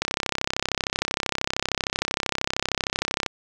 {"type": "click train", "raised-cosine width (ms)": 0.2, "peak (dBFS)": -5, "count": 108, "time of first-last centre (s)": [0.02, 3.262], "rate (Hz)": 33, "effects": []}